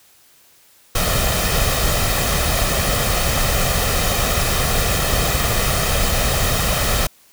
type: noise with comb filter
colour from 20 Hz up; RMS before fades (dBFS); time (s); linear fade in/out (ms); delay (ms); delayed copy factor
pink; -18; 0.95-7.07; 5; 1.6; +0.55
effects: white hiss -52 dBFS RMS until 7.32 s